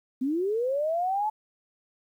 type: linear sweep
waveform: sine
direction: up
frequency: 246.9 to 872 Hz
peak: -24 dBFS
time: 0.21-1.3 s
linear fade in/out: 10 ms
effects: 10-bit